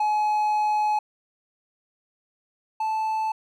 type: tone pair in turn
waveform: triangle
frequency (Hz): 847 / 875.4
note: G#5 / A5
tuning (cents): +34 / -9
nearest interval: minor second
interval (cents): 57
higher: second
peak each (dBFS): -18 / -21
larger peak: first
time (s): 0-0.99 / 2.8-3.32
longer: first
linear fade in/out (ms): 5
effects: none